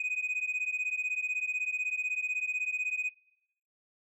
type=beating tone pair; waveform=sine; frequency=2489 / 2505 Hz; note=D#7 / D#7; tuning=0 / +11 cents; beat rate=16 Hz; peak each=-31 dBFS; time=0-3.1 s; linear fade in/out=5 ms; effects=noise-tail reverb RT60 0.8 s tail -24 dB re dry + tanh soft clip ceiling -27 dBFS